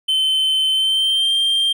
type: tone with pitch glide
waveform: triangle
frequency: 3073 to 3176 Hz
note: G7 to G7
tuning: -35 to +22 cents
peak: -13 dBFS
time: 0.08-1.73 s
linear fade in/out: 10 ms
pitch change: +57 cents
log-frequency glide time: 0.72-1.33 s
effects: none